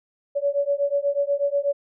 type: beating tone pair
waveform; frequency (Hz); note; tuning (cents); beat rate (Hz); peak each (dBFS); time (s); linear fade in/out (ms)
sine; 563 / 571.2; C#5 / D5; +27 / -48; 8.2; -23; 0.35-1.73; 20
effects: none